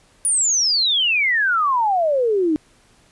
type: exponential sweep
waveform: sine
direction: down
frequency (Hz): 9810 to 297.6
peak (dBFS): -15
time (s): 0.25-2.56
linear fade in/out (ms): 0
effects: pink hiss -55 dBFS RMS until 3.11 s + resampled to 24000 Hz